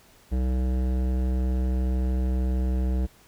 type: tone with hard clipping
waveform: sine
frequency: 63.5 Hz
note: B1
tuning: 49 cents sharp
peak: -24 dBFS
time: 0.31-3.07 s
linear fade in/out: 20 ms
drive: 15 dB
effects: pink hiss -56 dBFS RMS until 3.27 s